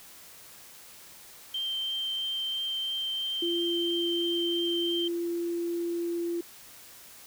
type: tone with vibrato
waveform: sine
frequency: 3136 Hz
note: G7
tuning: in tune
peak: -29 dBFS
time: 1.54-5.08 s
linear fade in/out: 5 ms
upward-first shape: triangle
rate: 3 Hz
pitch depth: 8 cents each way
type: tone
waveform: sine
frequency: 342.3 Hz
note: F4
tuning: 35 cents flat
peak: -28 dBFS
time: 3.42-6.41 s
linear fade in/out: 5 ms
effects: white hiss -50 dBFS RMS until 7.26 s